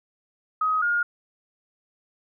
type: tone pair in turn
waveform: sine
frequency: 1262 / 1422.7 Hz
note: D#6 / F6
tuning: +24 / +32 cents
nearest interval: major second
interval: 208 cents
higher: second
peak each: -20 dBFS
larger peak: neither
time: 0.61-0.82 / 0.82-1.03 s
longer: neither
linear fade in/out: 5 ms
effects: none